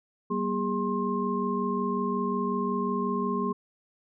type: tone cluster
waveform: sine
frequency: 192.5 / 238 / 408.1 / 1063 Hz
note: G3 / A#3 / G#4 / C6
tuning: -31 / +36 / -30 / +27 cents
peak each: -31 dBFS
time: 0.3-3.53 s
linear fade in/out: 10 ms
effects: none